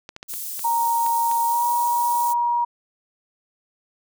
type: clicks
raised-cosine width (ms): 0.2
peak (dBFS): -19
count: 7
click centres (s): 0.091 / 0.164 / 0.229 / 0.338 / 0.593 / 1.064 / 1.314
type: high-pass noise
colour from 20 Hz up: white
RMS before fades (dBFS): -31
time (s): 0.28-2.34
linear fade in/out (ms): 20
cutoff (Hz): 7700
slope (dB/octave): 12
type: tone with pitch glide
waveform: sine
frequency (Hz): 932.3 to 953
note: A#5 to A#5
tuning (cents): 0 to +38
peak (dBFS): -18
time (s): 0.64-2.65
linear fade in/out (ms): 10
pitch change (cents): +38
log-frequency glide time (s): 1.46-1.64
effects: none